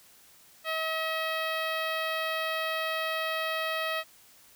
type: tone with notch filter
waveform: 10% pulse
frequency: 640 Hz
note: D#5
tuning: 49 cents sharp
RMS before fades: -31 dBFS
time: 0.64-4.04 s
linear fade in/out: 50 ms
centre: 8000 Hz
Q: 0.54
effects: white hiss -57 dBFS RMS until 4.55 s